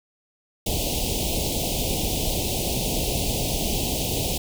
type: band-stop noise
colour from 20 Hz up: pink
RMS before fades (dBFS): -25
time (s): 0.66-4.38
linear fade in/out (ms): 5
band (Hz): 800 to 2600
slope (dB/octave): 48
effects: none